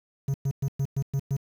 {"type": "tone bursts", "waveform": "triangle", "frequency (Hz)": 137.1, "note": "C#3", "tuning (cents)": -19, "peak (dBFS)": -21, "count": 7, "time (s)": [0.28, 1.367], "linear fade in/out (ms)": 5, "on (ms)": 61, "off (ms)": 110, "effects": ["8-bit"]}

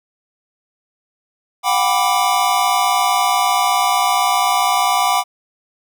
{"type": "chord", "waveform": "square", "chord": "G major seventh", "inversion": "third", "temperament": "equal with one note detuned", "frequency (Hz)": [723.9, 784, 987.8, 1174.7], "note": ["F#5", "G5", "B5", "D6"], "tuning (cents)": [-38, 0, 0, 0], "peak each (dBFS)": -20, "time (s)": [1.63, 5.24], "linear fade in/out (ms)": 50, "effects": []}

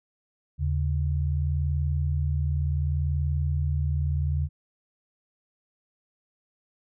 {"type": "tone pair together", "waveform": "sine", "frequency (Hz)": [79.32, 140], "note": ["D#2", "C#3"], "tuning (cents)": [34, 18], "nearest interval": "minor seventh", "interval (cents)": 984, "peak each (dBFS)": [-24, -28], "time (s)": [0.58, 4.49], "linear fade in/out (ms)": 50, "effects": []}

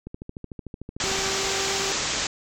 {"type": "click train", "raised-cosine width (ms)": 3, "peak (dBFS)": -22, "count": 17, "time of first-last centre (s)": [0.07, 1.264], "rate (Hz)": 13.4}
{"type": "low-pass noise", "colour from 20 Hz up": "white", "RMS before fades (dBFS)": -27, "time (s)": [1, 2.27], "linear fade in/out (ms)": 2, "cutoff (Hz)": 7600, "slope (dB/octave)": 96}
{"type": "tone with pitch glide", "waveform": "sawtooth", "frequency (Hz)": [387.2, 391], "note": ["G4", "G4"], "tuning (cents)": [-21, -4], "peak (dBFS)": -26, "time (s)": [1.04, 1.92], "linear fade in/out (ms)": 0, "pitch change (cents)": 17, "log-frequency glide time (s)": [1.28, 1.76]}
{"effects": []}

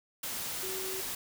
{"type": "tone in noise", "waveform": "sine", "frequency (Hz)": 378.2, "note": "F#4", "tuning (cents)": 38, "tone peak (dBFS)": -39, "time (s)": [0.63, 1.01], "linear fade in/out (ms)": 5, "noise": "white", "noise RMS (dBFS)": -37, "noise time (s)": [0.23, 1.15], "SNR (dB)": -5, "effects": []}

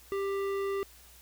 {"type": "tone with low-pass filter", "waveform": "square", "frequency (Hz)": 394.5, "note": "G4", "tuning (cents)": 11, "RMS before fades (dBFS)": -32, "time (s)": [0.12, 0.83], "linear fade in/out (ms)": 0, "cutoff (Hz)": 2300, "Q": 0.74, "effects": ["added 60 Hz sine -58 dBFS peak until 1.21 s", "white hiss -56 dBFS RMS until 1.21 s"]}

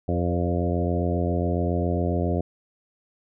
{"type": "harmonic tone with a mistuned harmonic", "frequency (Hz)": 87.31, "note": "F2", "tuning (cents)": 0, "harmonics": [1, 2, 3, 4, 5, 6, 7, 8], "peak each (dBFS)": [-25, -28, -30, -31, -32, -33, -33, -34], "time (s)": [0.08, 2.41], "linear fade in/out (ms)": 5, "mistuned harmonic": 6, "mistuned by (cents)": 20, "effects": []}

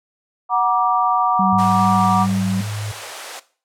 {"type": "chord", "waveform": "sine", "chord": "Gb augmented", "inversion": "none", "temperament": "equal with one note detuned", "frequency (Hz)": [740, 950.8, 1174.7], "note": ["Gb5", "Bb5", "D6"], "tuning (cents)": [0, 34, 0], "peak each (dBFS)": -18, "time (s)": [0.49, 2.27], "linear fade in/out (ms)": 50}
{"type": "tone with vibrato", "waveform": "sine", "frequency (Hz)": 190.5, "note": "G3", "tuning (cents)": -49, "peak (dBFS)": -18, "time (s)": [1.39, 2.61], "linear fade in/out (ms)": 5, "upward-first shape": "square", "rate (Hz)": 2.5, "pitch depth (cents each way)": 12}
{"type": "tone with pitch glide", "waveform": "sine", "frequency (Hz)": [103.83, 105.16], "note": ["G#2", "G#2"], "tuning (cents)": [0, 22], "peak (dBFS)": -24, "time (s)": [1.52, 2.92], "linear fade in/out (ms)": 10, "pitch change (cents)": 22, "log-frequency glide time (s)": [2.5, 2.64]}
{"type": "band-pass noise", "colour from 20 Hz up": "pink", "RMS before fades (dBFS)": -34, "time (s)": [1.58, 3.4], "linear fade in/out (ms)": 10, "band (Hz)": [500, 11000], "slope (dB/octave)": 24}
{"effects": ["noise-tail reverb RT60 0.4 s tail -17 dB re dry"]}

